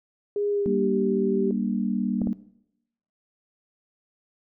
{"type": "tone with pitch glide", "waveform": "sine", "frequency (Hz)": [410, 388.3], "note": ["G#4", "G4"], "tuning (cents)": [-22, -16], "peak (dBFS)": -23, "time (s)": [0.36, 1.51], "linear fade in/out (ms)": 2, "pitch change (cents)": -94, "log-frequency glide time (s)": [0.5, 0.9]}
{"type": "chord", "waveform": "sine", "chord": "G minor", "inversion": "none", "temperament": "just", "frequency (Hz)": [196, 235.2, 294], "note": ["G3", "Bb3", "D4"], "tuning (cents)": [0, 16, 2], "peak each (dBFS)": [-27, -26, -32], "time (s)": [0.66, 2.33], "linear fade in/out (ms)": 0}
{"type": "clicks", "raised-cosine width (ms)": 2, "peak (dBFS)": -19, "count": 2, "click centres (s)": [2.217, 2.272]}
{"effects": ["noise-tail reverb RT60 0.8 s tail -18 dB re dry"]}